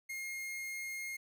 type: tone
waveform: 45% pulse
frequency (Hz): 2137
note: C7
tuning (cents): +36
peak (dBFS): -39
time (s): 0.09-1.17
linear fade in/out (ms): 10
effects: none